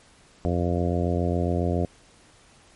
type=harmonic tone; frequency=87.31 Hz; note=F2; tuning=in tune; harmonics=1 / 2 / 3 / 4 / 5 / 6 / 7 / 8; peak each=-25 / -28 / -30 / -31 / -32 / -33 / -33 / -34 dBFS; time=0.45-1.85 s; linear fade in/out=0 ms; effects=pink hiss -55 dBFS RMS until 2.75 s + MP3 48 kbps